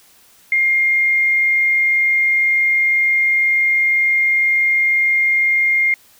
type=tone; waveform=sine; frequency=2121 Hz; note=C7; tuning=23 cents sharp; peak=-12 dBFS; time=0.52-5.94 s; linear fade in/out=2 ms; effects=white hiss -50 dBFS RMS until 6.19 s